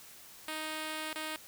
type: tone with dropouts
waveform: 5% pulse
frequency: 311.8 Hz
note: D#4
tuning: 4 cents sharp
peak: -25 dBFS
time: 0.48-1.36 s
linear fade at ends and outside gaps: 1 ms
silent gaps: 1.129-1.158 s
effects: white hiss -53 dBFS RMS until 1.47 s